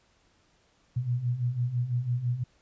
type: beating tone pair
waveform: sine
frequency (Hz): 118.5 / 124.5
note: A#2 / B2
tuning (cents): +29 / +14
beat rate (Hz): 6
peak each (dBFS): -32 / -27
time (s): 0.96-2.44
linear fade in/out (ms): 10
effects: pink hiss -66 dBFS RMS until 2.61 s + resampled to 16000 Hz